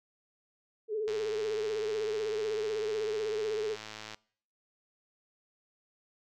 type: tone with vibrato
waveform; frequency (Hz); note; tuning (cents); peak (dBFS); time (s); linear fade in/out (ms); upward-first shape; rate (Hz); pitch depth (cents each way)
sine; 429.8; A4; -41; -30; 0.88-3.77; 50; sine; 16; 66
type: click train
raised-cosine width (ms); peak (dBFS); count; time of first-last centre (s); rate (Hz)
0.2; -25; 332; 1.08-4.145; 108
effects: noise-tail reverb RT60 0.6 s tail -25 dB re dry